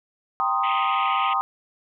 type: chord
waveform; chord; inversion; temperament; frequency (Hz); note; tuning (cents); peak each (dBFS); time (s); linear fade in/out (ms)
sine; C minor seventh; second; equal; 784 / 932.3 / 1046.5 / 1244.5; G5 / Bb5 / C6 / Eb6; 0 / 0 / 0 / 0; -26 / -29 / -26 / -23; 0.4-1.41; 0
type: band-pass noise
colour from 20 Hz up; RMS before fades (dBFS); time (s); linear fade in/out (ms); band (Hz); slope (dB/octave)
pink; -32; 0.63-1.34; 10; 2000 to 3200; 96
effects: none